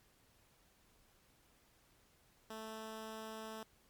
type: tone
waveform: 10% pulse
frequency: 220 Hz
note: A3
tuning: in tune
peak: -37 dBFS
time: 2.5-3.63 s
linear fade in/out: 2 ms
effects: pink hiss -70 dBFS RMS until 3.89 s + MP3 96 kbps